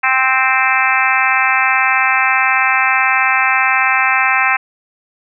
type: harmonic tone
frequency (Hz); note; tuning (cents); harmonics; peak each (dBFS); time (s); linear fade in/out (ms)
261.6; C4; 0; 3 / 4 / 5 / 6 / 7 / 8 / 9 / 10; -19 / -19 / -19 / -19 / -19 / -19 / -19 / -19; 0.03-4.57; 10
effects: none